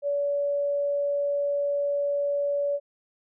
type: tone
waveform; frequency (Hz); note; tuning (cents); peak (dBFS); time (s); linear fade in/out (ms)
sine; 571; D5; -49; -23; 0.02-2.8; 50
effects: none